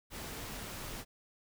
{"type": "noise", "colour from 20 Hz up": "pink", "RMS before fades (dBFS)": -43, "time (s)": [0.1, 1.05], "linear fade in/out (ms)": 50, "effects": []}